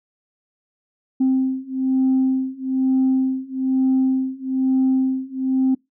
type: beating tone pair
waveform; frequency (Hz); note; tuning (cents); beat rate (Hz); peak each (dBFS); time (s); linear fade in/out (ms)
sine; 261.6 / 262.7; C4 / C4; 0 / +7; 1.1; -19 / -18; 1.2-5.75; 10
effects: noise-tail reverb RT60 0.2 s tail -26 dB re dry + tanh soft clip ceiling -11 dBFS